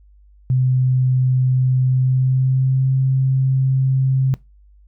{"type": "tone with pitch glide", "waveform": "sine", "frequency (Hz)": [128.6, 132.37], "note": ["C3", "C3"], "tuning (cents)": [-30, 20], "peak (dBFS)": -13, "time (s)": [0.5, 4.34], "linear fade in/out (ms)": 0, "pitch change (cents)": 50, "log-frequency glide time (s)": [1.88, 2.93], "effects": ["noise-tail reverb RT60 0.2 s tail -20 dB re dry", "added 50 Hz sine -46 dBFS peak until 4.87 s"]}